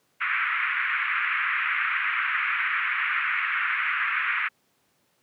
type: band-pass noise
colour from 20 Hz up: white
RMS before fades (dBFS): -26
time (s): 0.2-4.49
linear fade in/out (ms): 20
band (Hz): 1200 to 2400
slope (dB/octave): 48
effects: pink hiss -68 dBFS RMS until 5.22 s + high-pass 150 Hz 12 dB/octave